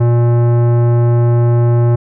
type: tone with tanh clipping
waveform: sine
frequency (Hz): 119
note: A#2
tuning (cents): +36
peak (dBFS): -10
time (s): 0-1.96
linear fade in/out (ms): 10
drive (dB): 16
effects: none